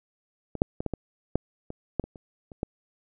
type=clicks; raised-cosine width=2 ms; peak=-20 / -6 / -17 / -15 / -16 / -9 / -23 / -11 / -24 / -30 / -30 / -14 dBFS; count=12; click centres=0.553 / 0.619 / 0.805 / 0.863 / 0.937 / 1.356 / 1.704 / 1.997 / 2.04 / 2.158 / 2.518 / 2.631 s; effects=none